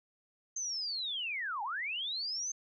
sine linear two-way sweep, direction down then up, 6360 to 784 to 6360 Hz, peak -34 dBFS, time 0.56-2.52 s, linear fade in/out 5 ms, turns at 1.63 s, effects none

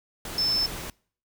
sine tone in noise, 5274 Hz, E8, in tune, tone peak -22 dBFS, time 0.38-0.66 s, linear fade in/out 2 ms, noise pink, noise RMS -36 dBFS, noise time 0.25-0.9 s, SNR +11 dB, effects noise-tail reverb RT60 0.5 s tail -25 dB re dry

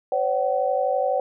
sine tone cluster, 517 / 569 / 756 Hz, C5 / C#5 / F#5, -21 / +45 / +37 cents, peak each -24 dBFS, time 0.12-1.2 s, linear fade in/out 2 ms, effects none

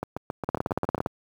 two click trains, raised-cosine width 1 ms, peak -10 / -15 dBFS, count 11 / 8, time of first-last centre 0.49-1.061 / 0.03-0.98 s, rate 17.5 / 7.37 Hz, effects high-pass 80 Hz 12 dB/octave + 8-bit

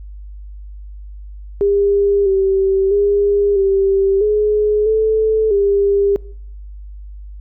sine tone with pitch steps, 402.2 / 386.5 / 405.5 / 390.3 / 421.3 / 437.3 / 400.7 Hz, G4 / G4 / G#4 / G4 / G#4 / A4 / G4, +44 / -24 / -41 / -8 / +25 / -11 / +38 cents, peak -11 dBFS, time 1.61-6.16 s, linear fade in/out 0 ms, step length 650 ms, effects noise-tail reverb RT60 0.7 s tail -23 dB re dry + added 50 Hz sine -30 dBFS peak until 7.4 s

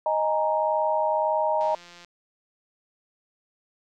sine chord, D# suspended fourth, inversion none, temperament equal, 622.3 / 830.6 / 932.3 Hz, D#5 / G#5 / A#5, 0 / 0 / 0 cents, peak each -24 / -28 / -25 dBFS, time 0.06-1.75 s, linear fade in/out 2 ms
click train, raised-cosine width 0.2 ms, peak -30 dBFS, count 77, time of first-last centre 1.61-2.047 s, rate 174 Hz
effects none

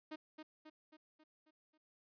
sawtooth tone with echo, 310 Hz, D#4, 6 cents flat, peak -40 dBFS, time 0.11-0.16 s, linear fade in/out 10 ms, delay 270 ms, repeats 6, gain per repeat -5 dB, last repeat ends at 1.78 s, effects resampled to 11025 Hz

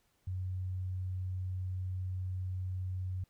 sine tone, 92.5 Hz, F#2, in tune, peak -34 dBFS, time 0.27-3.24 s, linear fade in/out 5 ms, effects pink hiss -74 dBFS RMS until 3.29 s

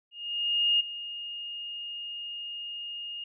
sine tone with ADSR envelope, 2843 Hz, F7, 30 cents sharp, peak -20 dBFS, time 0.11-3.24 s, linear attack 690 ms, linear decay 13 ms, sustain -15 dB, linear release 4 ms, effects none

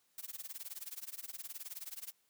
blue noise with tremolo, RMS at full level -43 dBFS, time 0.18-2.12 s, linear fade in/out 0 ms, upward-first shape sine, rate 19 Hz, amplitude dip 95%, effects white hiss -75 dBFS RMS until 2.29 s + high-pass 100 Hz 12 dB/octave

